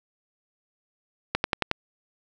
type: click train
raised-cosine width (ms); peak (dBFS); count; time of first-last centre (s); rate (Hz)
0.3; -6; 5; 1.35-1.714; 11
effects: none